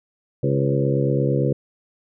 harmonic tone with a mistuned harmonic, 68.7 Hz, C#2, 15 cents flat, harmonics 2 / 3 / 4 / 5 / 6 / 7 / 8, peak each -20 / -28 / -28 / -26 / -27 / -25 / -30 dBFS, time 0.43-1.53 s, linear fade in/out 5 ms, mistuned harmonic 7, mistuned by +42 cents, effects none

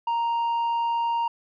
sine tone with tanh clipping, 932.3 Hz, A#5, in tune, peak -23 dBFS, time 0.07-1.28 s, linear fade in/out 5 ms, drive 4 dB, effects none

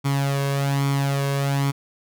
sawtooth tone with flanger, 139.2 Hz, C#3, 8 cents sharp, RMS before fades -22 dBFS, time 0.04-1.72 s, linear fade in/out 20 ms, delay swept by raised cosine 0.89 to 1.86 ms, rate 1.2 Hz, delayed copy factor +0.6, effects none

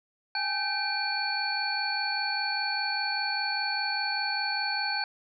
sine tone cluster, 800 / 845 / 1544 / 2384 / 4427 Hz, G5 / G#5 / G6 / D7 / C#8, +35 / +30 / -27 / +25 / -3 cents, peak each -36 / -35 / -32 / -36 / -31 dBFS, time 0.35-5.04 s, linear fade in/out 2 ms, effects none

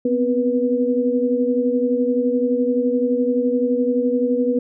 sine tone cluster, 247.5 / 259.2 / 487.1 Hz, B3 / C4 / B4, +4 / -16 / -24 cents, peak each -21 / -22 / -19 dBFS, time 0.05-4.59 s, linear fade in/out 5 ms, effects none

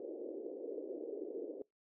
white band-pass noise, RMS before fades -44 dBFS, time 0-1.62 s, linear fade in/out 2 ms, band 310 to 500 Hz, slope 48 dB/octave, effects noise-tail reverb RT60 0.2 s tail -26 dB re dry

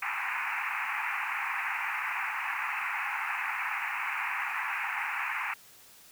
white band-pass noise, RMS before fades -33 dBFS, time 0.02-5.54 s, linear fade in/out 5 ms, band 790 to 2600 Hz, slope 96 dB/octave, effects white hiss -55 dBFS RMS until 6.11 s

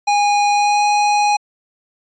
square tone with pitch glide, 821 to 828.6 Hz, G#5 to G#5, -20 to -4 cents, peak -13 dBFS, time 0.07-1.37 s, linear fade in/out 10 ms, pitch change +16 cents, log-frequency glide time 0.51-0.84 s, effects resampled to 16000 Hz

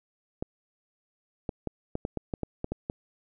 clicks, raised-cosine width 2 ms, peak -17 dBFS, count 11, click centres 0.425 / 1.492 / 1.673 / 1.954 / 2.051 / 2.173 / 2.338 / 2.433 / 2.644 / 2.72 / 2.899 s, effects none

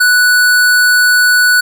square tone, 1480 Hz, F#6, in tune, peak -7 dBFS, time 0-1.61 s, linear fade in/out 10 ms, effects none

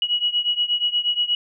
sine beating tone pair, 2912 / 2920.4 Hz, F#7 / F#7, -28 / -23 cents, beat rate 8.4 Hz, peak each -21 / -23 dBFS, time 0.02-1.35 s, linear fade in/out 2 ms, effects none

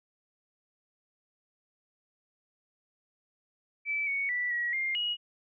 sine tone with pitch steps, 2312 / 2226 / 1965 / 1916 / 2113 / 2898 Hz, D7 / C#7 / B6 / A#6 / C7 / F#7, -28 / +7 / -9 / +47 / +16 / -37 cents, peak -28 dBFS, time 3.85-5.17 s, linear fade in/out 50 ms, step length 220 ms, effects none

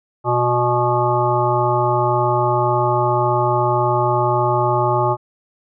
harmonic tone with a mistuned harmonic, 121.8 Hz, B2, 24 cents flat, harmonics 1 / 3 / 5 / 7 / 9 / 10, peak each -21 / -21 / -22 / -19 / -23 / -25 dBFS, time 0.24-5.17 s, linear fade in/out 50 ms, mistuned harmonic 1, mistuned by +22 cents, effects none

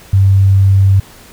sine tone, 97.2 Hz, G2, 14 cents flat, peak -5 dBFS, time 0.13-1 s, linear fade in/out 5 ms, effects pink hiss -39 dBFS RMS until 1.32 s

